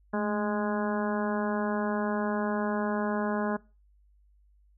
harmonic tone with a mistuned harmonic, 207.7 Hz, G#3, in tune, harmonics 1 / 2 / 3 / 4 / 5 / 6 / 7 / 8, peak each -29 / -34 / -34 / -37 / -37 / -44 / -40 / -41 dBFS, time 0.13-3.57 s, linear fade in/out 10 ms, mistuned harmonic 1, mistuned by +46 cents, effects noise-tail reverb RT60 0.3 s tail -22 dB re dry + added 50 Hz sine -59 dBFS peak until 4.77 s

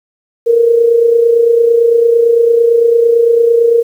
sine tone with amplitude modulation, 466.2 Hz, A#4, in tune, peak -3 dBFS, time 0.46-3.83 s, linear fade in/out 20 ms, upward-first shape sine, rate 28.9 Hz, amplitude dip 55%, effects 7-bit

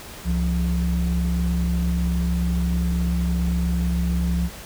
sine tone pair together, 67.2 / 174.19 Hz, C2 / F3, +47 / -4 cents, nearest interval octave + major third, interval 1649 cents, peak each -20 / -21 dBFS, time 0.24-4.5 s, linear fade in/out 50 ms, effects tanh soft clip ceiling -14 dBFS + pink hiss -39 dBFS RMS until 4.65 s

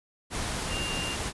sine tone in noise, 2794 Hz, F7, in tune, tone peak -33 dBFS, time 0.68-1.17 s, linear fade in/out 50 ms, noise pink, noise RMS -32 dBFS, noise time 0.3-1.33 s, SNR -4 dB, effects resampled to 24000 Hz

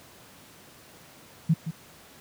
sine tone with echo, 161.8 Hz, E3, 32 cents flat, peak -16 dBFS, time 1.49-1.54 s, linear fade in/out 10 ms, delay 170 ms, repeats 1, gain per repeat -11 dB, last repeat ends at 1.71 s, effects pink hiss -51 dBFS RMS until 2.2 s + high-pass 100 Hz 12 dB/octave

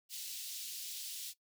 pink high-pass noise, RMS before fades -44 dBFS, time 0.09-1.34 s, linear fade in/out 50 ms, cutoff 3300 Hz, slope 24 dB/octave, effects noise-tail reverb RT60 0.1 s tail -17 dB re dry

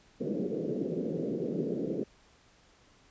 white band-pass noise, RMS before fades -33 dBFS, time 0.2-2.04 s, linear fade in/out 10 ms, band 150 to 490 Hz, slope 48 dB/octave, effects pink hiss -62 dBFS RMS until 3.1 s + resampled to 16000 Hz

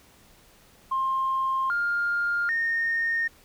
sine tone with pitch steps, 1060 / 1407 / 1838 Hz, C6 / F6 / A#6, +22 / +12 / -25 cents, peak -22 dBFS, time 0.91-3.28 s, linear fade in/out 10 ms, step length 790 ms, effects tanh soft clip ceiling -18 dBFS + pink hiss -56 dBFS RMS until 3.44 s

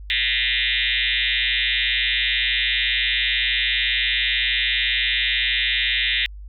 sine tone with frequency modulation, 2795 Hz, F7, 1 cent sharp, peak -18 dBFS, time 0.1-6.26 s, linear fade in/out 0 ms, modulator 124 Hz, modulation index 7.9, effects added 50 Hz sine -34 dBFS peak until 6.48 s

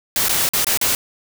white noise with dropouts, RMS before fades -18 dBFS, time 0.16-0.95 s, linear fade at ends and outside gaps 1 ms, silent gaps 0.284-0.293 / 0.49-0.535 / 0.646-0.668 / 0.774-0.813 s, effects none

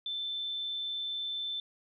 sine tone, 3536 Hz, A7, 8 cents sharp, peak -33 dBFS, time 0.06-1.6 s, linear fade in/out 2 ms, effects none

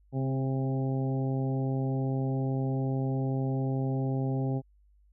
harmonic tone with a mistuned harmonic, 133.4 Hz, C3, 34 cents sharp, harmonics 1 / 2 / 3 / 4 / 5 / 6, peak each -28 / -33 / -38 / -41 / -44 / -43 dBFS, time 0.12-4.62 s, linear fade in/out 50 ms, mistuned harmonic 2, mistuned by -16 cents, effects added 50 Hz sine -59 dBFS peak until 5.12 s

